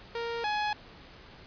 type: tone pair in turn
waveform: sawtooth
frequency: 466.2 / 840.3 Hz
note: A#4 / G#5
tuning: 0 / +20 cents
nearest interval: minor seventh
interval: 1020 cents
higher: second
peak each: -28 / -24 dBFS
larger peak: second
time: 0.15-0.44 / 0.44-0.73 s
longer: neither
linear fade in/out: 2 ms
effects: pink hiss -51 dBFS RMS until 1.46 s + resampled to 11025 Hz